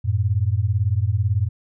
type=beating tone pair; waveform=sine; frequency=92.5 / 110.5 Hz; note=F#2 / A2; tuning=0 / +8 cents; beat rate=18 Hz; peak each=-20 dBFS; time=0.04-1.49 s; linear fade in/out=20 ms; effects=none